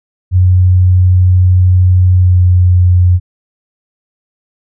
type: tone with pitch glide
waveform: sine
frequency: 91.3 to 89.94 Hz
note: F#2 to F#2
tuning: -23 to -49 cents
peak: -4 dBFS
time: 0.31-3.2 s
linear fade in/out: 50 ms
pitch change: -26 cents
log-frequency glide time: 2.19-2.39 s
effects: none